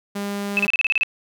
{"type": "tone", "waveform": "sawtooth", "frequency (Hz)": 201.7, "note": "G3", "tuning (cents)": 50, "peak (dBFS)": -21, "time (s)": [0.15, 0.67], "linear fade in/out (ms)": 10}
{"type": "tone bursts", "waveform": "sine", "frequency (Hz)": 2610, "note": "E7", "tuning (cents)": -18, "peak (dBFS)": -15, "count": 9, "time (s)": [0.57, 1.033], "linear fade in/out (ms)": 0, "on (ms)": 23, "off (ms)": 32}
{"effects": []}